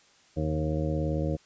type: harmonic tone with a mistuned harmonic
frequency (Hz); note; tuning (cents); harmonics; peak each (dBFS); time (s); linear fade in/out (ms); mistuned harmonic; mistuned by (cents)
77.78; D#2; 0; 1 / 2 / 3 / 4 / 5 / 6 / 7 / 9; -31 / -30 / -39 / -33 / -43 / -37 / -34 / -45; 0.36-1.37; 20; 1; +49
effects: white hiss -60 dBFS RMS until 1.45 s + resampled to 16000 Hz